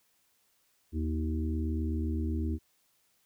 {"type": "harmonic tone with a mistuned harmonic", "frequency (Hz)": 79, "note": "D#2", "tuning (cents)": 27, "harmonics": [1, 3, 4, 5], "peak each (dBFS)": [-30, -36, -37, -44], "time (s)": [0.92, 2.59], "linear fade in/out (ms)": 50, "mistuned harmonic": 5, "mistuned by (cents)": -49, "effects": ["white hiss -71 dBFS RMS until 3.25 s"]}